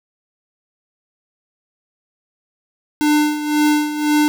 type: tone with tremolo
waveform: square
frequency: 299.5 Hz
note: D4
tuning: 34 cents sharp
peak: -12 dBFS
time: 3.01-4.28 s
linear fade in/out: 0 ms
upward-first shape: sine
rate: 1.9 Hz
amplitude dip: 70%
effects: none